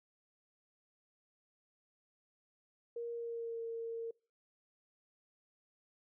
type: tone with pitch glide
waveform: sine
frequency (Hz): 469.7 to 458.7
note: A#4 to A#4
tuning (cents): +13 to -28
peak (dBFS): -38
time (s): 2.96-4.11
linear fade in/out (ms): 5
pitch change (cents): -41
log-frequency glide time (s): 3.12-3.61
effects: noise-tail reverb RT60 0.4 s tail -26 dB re dry